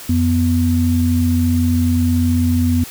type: tone pair together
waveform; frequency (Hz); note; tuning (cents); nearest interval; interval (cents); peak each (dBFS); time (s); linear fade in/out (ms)
sine; 88.5 / 246.9; F2 / B3; +23 / 0; octave + tritone; 1777; -15; 0.09-2.84; 5
effects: white hiss -34 dBFS RMS until 2.9 s